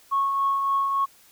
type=tone with tremolo; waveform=sine; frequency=1100 Hz; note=C#6; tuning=14 cents flat; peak=-18 dBFS; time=0.11-1.06 s; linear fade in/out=20 ms; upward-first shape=triangle; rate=3.5 Hz; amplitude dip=40%; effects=tanh soft clip ceiling -14 dBFS + white hiss -55 dBFS RMS until 1.31 s